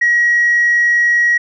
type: tone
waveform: sine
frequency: 1905 Hz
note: A#6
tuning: 37 cents sharp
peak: -8 dBFS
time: 0.01-1.38 s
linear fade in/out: 10 ms
effects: tanh soft clip ceiling -6 dBFS

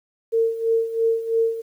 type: tone with tremolo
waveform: sine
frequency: 454.5 Hz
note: A#4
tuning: 44 cents flat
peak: -15 dBFS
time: 0.32-1.62 s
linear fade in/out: 20 ms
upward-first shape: sine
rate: 3 Hz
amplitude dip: 75%
effects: 9-bit

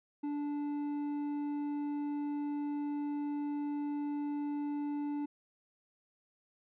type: tone with hard clipping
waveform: triangle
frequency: 291.3 Hz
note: D4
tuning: 14 cents flat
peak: -35 dBFS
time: 0.23-5.26 s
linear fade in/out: 10 ms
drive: 9 dB
effects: resampled to 8000 Hz

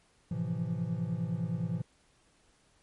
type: chord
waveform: triangle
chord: F major seventh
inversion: first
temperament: equal with one note detuned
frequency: 110 / 129.38 / 164.81 / 174.61 Hz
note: A2 / C3 / E3 / F3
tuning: 0 / -19 / 0 / 0 cents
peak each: -36 / -36 / -32 / -34 dBFS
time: 0.31-1.82 s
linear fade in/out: 5 ms
effects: pink hiss -67 dBFS RMS until 2.82 s + MP3 48 kbps

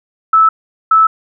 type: tone pair in turn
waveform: sine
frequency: 1309 / 1309 Hz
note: E6 / E6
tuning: -13 / -13 cents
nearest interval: unison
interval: 0 cents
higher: neither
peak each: -5 dBFS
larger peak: neither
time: 0.33-0.49 / 0.91-1.07 s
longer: neither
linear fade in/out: 5 ms
effects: none

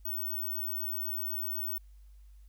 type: tone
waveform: sine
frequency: 15804 Hz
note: B9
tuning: in tune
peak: -32 dBFS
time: 0.05-1.78 s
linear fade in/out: 5 ms
effects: added 50 Hz sine -51 dBFS peak until 2.48 s + white hiss -74 dBFS RMS until 2.48 s

